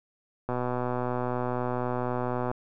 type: click train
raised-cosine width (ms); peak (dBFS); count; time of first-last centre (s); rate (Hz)
1; -16; 252; 0.49-2.514; 124
effects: none